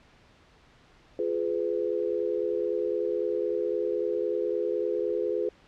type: chord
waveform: sine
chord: F diminished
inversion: none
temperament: just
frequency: 349.2 / 419.1 / 502.9 Hz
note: F4 / Ab4 / Cb5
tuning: 0 / +16 / +31 cents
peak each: -31 / -29 / -30 dBFS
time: 1.19-5.49 s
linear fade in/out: 2 ms
effects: pink hiss -58 dBFS RMS until 5.67 s + low-pass 4000 Hz 12 dB/octave